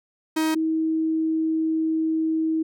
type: tone pair in turn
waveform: 45% pulse / sine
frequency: 316 / 319.5 Hz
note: D#4 / D#4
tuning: +27 / +46 cents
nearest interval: unison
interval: 19 cents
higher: second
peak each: -20 dBFS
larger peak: neither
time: 0.36-0.55 / 0.55-2.63 s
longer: second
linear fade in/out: 10 ms
effects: none